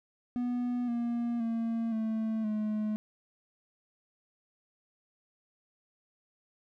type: tone with pitch steps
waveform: triangle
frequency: 244.8 / 236.6 / 228.7 / 221 / 213.6 Hz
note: B3 / A#3 / A#3 / A3 / G#3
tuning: -15 / +26 / -33 / +8 / +49 cents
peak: -27 dBFS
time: 0.36-2.96 s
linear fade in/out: 0 ms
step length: 520 ms
effects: none